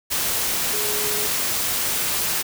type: tone in noise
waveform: sine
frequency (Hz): 420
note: G#4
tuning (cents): +19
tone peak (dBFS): -30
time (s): 0.72-1.28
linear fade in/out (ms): 20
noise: white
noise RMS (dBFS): -23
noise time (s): 0.1-2.43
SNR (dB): -10
effects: none